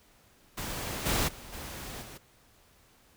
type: noise with level steps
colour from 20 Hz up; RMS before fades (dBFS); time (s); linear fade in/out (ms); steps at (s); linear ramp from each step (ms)
pink; -36 / -28 / -47 / -41 / -46; 0.57-2.18; 10; 1.05 / 1.27 / 1.52 / 2.01; 20
effects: pink hiss -62 dBFS RMS until 3.16 s